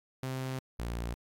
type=tone pair in turn; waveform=sawtooth; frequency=130.81 / 58.27 Hz; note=C3 / A#1; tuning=0 / 0 cents; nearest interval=octave + major second; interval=1400 cents; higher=first; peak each=-30 / -30 dBFS; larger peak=neither; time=0.23-0.59 / 0.79-1.14 s; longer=first; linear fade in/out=0 ms; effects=AAC 64 kbps